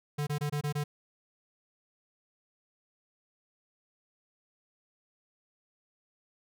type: tone bursts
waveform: square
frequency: 146.83 Hz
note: D3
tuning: in tune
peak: -30 dBFS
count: 6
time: 0.18-0.84 s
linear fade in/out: 10 ms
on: 90 ms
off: 24 ms
effects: none